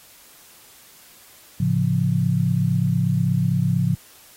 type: chord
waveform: sine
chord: A augmented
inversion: none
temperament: equal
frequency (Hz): 110 / 138.59 / 174.61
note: A2 / C#3 / E#3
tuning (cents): 0 / 0 / 0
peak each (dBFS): -23 / -21 / -21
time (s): 1.6-3.95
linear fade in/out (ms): 5
effects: white hiss -49 dBFS RMS until 4.36 s + AAC 48 kbps